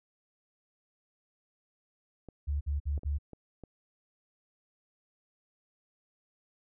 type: clicks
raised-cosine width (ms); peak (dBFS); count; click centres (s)
2; -32; 5; 2.287 / 2.978 / 3.034 / 3.333 / 3.637
type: tone bursts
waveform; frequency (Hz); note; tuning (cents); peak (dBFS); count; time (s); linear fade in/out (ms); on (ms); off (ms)
sine; 72.2; D2; -29; -28; 4; 2.47-3.186; 20; 140; 52
effects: none